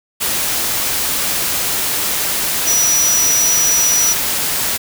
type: tone in noise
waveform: sine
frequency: 5860 Hz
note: F#8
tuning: 18 cents flat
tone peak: -12 dBFS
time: 2.66-4.14 s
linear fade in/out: 20 ms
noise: white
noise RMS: -18 dBFS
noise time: 0.2-4.78 s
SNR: +3 dB
effects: none